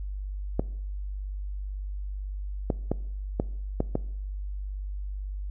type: clicks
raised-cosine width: 2 ms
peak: -11 dBFS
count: 6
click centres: 0.595 / 2.702 / 2.916 / 3.399 / 3.804 / 3.954 s
effects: noise-tail reverb RT60 0.7 s tail -21 dB re dry + added 49 Hz sine -31 dBFS peak until 5.5 s